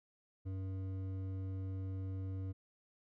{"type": "tone with hard clipping", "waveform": "triangle", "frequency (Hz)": 95.1, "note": "F#2", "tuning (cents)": 48, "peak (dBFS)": -40, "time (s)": [0.45, 2.53], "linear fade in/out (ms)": 20, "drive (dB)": 13, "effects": []}